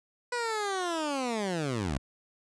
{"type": "linear sweep", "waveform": "15% pulse", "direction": "down", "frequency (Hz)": [493.9, 59], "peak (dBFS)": -23, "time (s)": [0.32, 1.98], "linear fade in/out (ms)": 5, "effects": ["resampled to 22050 Hz"]}